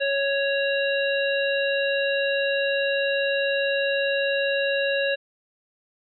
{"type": "harmonic tone", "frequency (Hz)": 554.4, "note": "C#5", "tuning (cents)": 0, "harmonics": [1, 3, 5, 7], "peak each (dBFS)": [-23, -27, -29, -33], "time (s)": [0, 5.16], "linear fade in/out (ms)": 20, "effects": []}